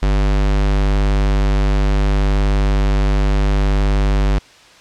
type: tone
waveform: square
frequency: 49.65 Hz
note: G1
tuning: 23 cents sharp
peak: -13 dBFS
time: 0.02-4.39 s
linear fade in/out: 10 ms
effects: white hiss -44 dBFS RMS until 4.8 s + low-pass 5000 Hz 12 dB/octave